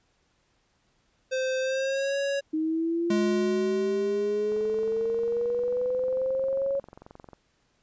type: tone with pitch glide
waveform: square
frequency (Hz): 520 to 557.3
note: C5 to C#5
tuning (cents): -11 to +9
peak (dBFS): -26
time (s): 1.31-2.41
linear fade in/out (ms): 20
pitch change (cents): +120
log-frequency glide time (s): 1.6-2.17
type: linear sweep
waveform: sine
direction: up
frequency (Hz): 310.9 to 554.4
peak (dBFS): -24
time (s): 2.53-6.8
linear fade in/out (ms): 10
type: tone with exponential decay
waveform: square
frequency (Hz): 210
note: G#3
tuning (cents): +19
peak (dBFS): -24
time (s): 3.1-6.83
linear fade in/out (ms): 5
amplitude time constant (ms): 810
type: click train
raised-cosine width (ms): 1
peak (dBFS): -31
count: 64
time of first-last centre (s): 4.52-7.332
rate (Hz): 22.4
effects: pink hiss -69 dBFS RMS until 7.82 s + resampled to 16000 Hz